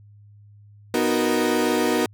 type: chord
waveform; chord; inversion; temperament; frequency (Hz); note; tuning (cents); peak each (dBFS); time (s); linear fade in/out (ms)
35% pulse; B major seventh; none; equal; 246.9 / 311.1 / 370 / 466.2; B3 / D#4 / F#4 / A#4; 0 / 0 / 0 / 0; -23; 0.94-2.06; 2
effects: added 103 Hz sine -46 dBFS peak until 2.13 s

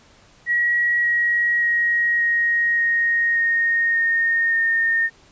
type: tone with pitch steps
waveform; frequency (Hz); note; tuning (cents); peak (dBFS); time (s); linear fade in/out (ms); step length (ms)
sine; 1913 / 1900.9 / 1888.8 / 1876.9 / 1865 / 1853.2 / 1841.4 / 1829.8; A#6 / A#6 / A#6 / A#6 / A#6 / A#6 / A#6 / A#6; +44 / +33 / +22 / +11 / 0 / -11 / -22 / -33; -16; 0.46-5.1; 50; 580
effects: pink hiss -52 dBFS RMS until 5.31 s + resampled to 16000 Hz

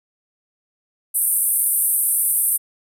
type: band-pass noise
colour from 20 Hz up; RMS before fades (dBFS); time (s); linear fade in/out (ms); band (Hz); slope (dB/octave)
pink; -19; 1.14-2.58; 20; 8700 to 14000; 96
effects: none

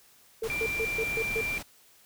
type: tone bursts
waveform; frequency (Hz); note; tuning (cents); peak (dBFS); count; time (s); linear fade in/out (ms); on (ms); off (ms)
sine; 448.3; A4; +32; -28; 6; 0.42-1.412; 5; 57; 130
type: noise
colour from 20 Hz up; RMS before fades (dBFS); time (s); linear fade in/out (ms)
pink; -39; 0.43-1.63; 10
type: tone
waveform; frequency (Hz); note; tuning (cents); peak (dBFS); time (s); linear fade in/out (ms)
sine; 2364; D7; +11; -29; 0.5-1.58; 0
effects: white hiss -59 dBFS RMS until 2.05 s

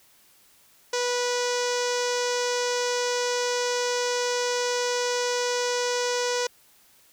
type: tone with low-pass filter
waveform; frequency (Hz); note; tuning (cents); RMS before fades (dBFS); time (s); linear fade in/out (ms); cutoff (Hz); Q
sawtooth; 489.9; B4; -14; -26; 0.93-6.47; 5; 6000; 3.2
effects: white hiss -58 dBFS RMS until 7.12 s

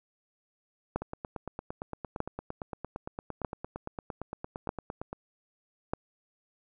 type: two click trains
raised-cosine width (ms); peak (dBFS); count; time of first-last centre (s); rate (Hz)
1; -15 / -22; 5 / 37; 0.96-5.935 / 1.02-5.13; 0.804 / 8.76
effects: none

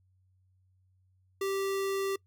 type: tone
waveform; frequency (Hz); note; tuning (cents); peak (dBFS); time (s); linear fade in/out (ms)
square; 390.6; G4; -6; -30; 1.41-2.16; 5
effects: noise-tail reverb RT60 0.1 s tail -23 dB re dry + added 93 Hz sine -65 dBFS peak until 2.26 s

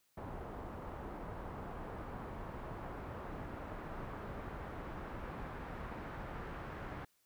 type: noise with low-pass filter sweep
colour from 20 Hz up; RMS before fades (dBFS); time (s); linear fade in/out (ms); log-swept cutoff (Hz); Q
pink; -45; 0.17-7.05; 5; 1000 to 1500; 1.1
effects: white hiss -75 dBFS RMS until 7.25 s

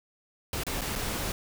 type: noise with dropouts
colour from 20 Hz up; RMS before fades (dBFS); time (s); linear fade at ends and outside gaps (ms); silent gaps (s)
pink; -32; 0.53-1.32; 1; 0.635-0.666 / 0.81-0.816 / 0.954-0.959
effects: none

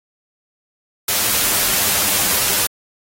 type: noise with comb filter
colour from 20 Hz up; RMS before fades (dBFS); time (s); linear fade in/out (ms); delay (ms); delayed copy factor
white; -17; 1.08-2.67; 5; 10; +0.55
effects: AAC 48 kbps

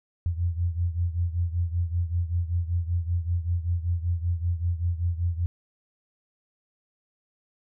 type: beating tone pair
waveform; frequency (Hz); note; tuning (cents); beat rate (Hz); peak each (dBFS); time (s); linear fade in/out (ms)
sine; 85 / 90.2; F2 / F#2; -46 / -44; 5.2; -25 / -29; 0.26-5.46; 0
effects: none

